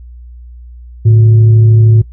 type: tone with frequency modulation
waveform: sine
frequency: 110 Hz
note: A2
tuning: in tune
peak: -3 dBFS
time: 1.05-2.02 s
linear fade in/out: 10 ms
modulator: 253 Hz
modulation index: 0.24
effects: noise-tail reverb RT60 0.1 s tail -19 dB re dry + added 60 Hz sine -29 dBFS peak until 2.12 s